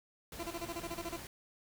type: noise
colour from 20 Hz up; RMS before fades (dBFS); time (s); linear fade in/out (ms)
pink; -47; 0.32-1.27; 2
type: tone bursts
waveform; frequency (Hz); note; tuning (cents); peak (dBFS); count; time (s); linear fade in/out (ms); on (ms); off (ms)
20% pulse; 339.2; E4; +50; -33; 11; 0.39-1.167; 10; 47; 26
effects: none